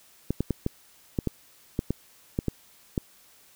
clicks, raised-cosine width 3 ms, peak -12 dBFS, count 11, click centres 0.306 / 0.406 / 0.507 / 0.664 / 1.188 / 1.273 / 1.791 / 1.906 / 2.389 / 2.483 / 2.978 s, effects white hiss -57 dBFS RMS until 3.55 s

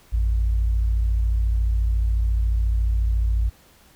sine tone pair together, 55.44 / 89.6 Hz, A1 / F2, +14 / +45 cents, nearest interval minor sixth, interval 831 cents, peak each -17 / -29 dBFS, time 0.12-3.5 s, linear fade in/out 20 ms, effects tanh soft clip ceiling -11 dBFS + pink hiss -54 dBFS RMS until 3.95 s

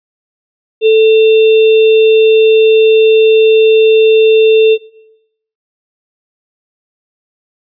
sine tone with sample-and-hold, 440 Hz, A4, in tune, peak -3 dBFS, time 0.81-4.78 s, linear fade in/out 50 ms, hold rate 3150 Hz, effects noise-tail reverb RT60 0.8 s tail -19 dB re dry + resampled to 11025 Hz

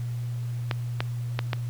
clicks, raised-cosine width 0.3 ms, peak -10 dBFS, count 4, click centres 0.712 / 1.005 / 1.391 / 1.532 s, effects added 120 Hz sine -28 dBFS peak until 1.69 s + pink hiss -51 dBFS RMS until 1.69 s

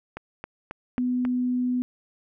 click train, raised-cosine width 0.5 ms, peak -19 dBFS, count 5, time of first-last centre 0.17-1.251 s, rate 3.7 Hz
sine tone, 249.2 Hz, B3, 16 cents sharp, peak -22 dBFS, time 0.98-1.82 s, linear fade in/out 0 ms
effects none

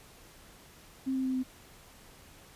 sine tone with pitch steps, 264.6 / 262.2 / 259.8 / 257.4 Hz, C4 / C4 / C4 / C4, +20 / +4 / -12 / -28 cents, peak -28 dBFS, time 1.06-1.436 s, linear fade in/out 20 ms, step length 94 ms, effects pink hiss -55 dBFS RMS until 2.55 s + resampled to 32000 Hz

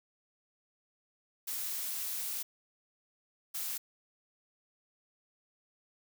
blue noise bursts at uneven times, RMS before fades -37 dBFS, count 2, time 1.47-2.43 / 3.54-3.78 s, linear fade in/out 10 ms, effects none

